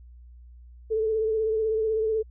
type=tone with vibrato; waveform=sine; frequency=438.9 Hz; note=A4; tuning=4 cents flat; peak=-22 dBFS; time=0.9-2.23 s; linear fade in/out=20 ms; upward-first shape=triangle; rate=16 Hz; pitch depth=39 cents each way; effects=added 60 Hz sine -45 dBFS peak until 2.3 s